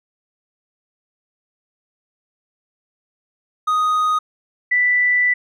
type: tone pair in turn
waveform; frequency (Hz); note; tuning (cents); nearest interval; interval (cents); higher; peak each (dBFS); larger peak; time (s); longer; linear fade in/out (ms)
triangle / sine; 1246 / 1977.9; D#6 / B6; +2 / +2; minor sixth; 800; second; -13; neither; 3.67-4.19 / 4.71-5.34; second; 10
effects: none